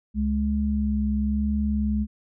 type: tone pair together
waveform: sine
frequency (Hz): 69.79 / 210.4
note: C#2 / G#3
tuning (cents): +12 / +23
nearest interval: octave + perfect fifth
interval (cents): 1911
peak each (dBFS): -25 / -23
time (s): 0.14-2.07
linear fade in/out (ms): 50
effects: none